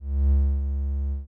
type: tone with ADSR envelope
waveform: triangle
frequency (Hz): 69.3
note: C#2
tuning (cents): 0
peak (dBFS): -13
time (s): 0-1.27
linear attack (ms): 310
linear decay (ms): 300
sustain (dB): -8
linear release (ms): 150
effects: none